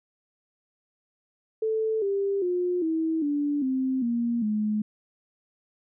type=tone with pitch steps; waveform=sine; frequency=440 / 396.6 / 357.4 / 322.1 / 290.3 / 261.6 / 235.8 / 212.5 Hz; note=A4 / G4 / F4 / E4 / D4 / C4 / A#3 / G#3; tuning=0 / +20 / +40 / -40 / -20 / 0 / +20 / +40 cents; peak=-23 dBFS; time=1.62-4.82 s; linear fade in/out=5 ms; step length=400 ms; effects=none